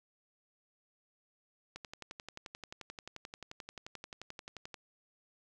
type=click train; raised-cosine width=0.2 ms; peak=-27 dBFS; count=35; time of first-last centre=1.76-4.742 s; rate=11.4 Hz; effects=none